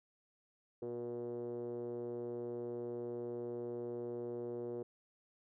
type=tone with low-pass filter; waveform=5% pulse; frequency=120 Hz; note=B2; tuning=49 cents flat; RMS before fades=-42 dBFS; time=0.82-4.83 s; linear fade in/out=5 ms; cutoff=420 Hz; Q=8.4; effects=none